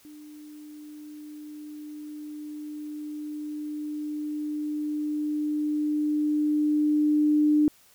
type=tone with level ramp; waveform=sine; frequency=300 Hz; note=D4; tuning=37 cents sharp; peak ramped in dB=-43 to -17 dBFS; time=0.05-7.68 s; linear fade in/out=0 ms; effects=white hiss -58 dBFS RMS until 7.94 s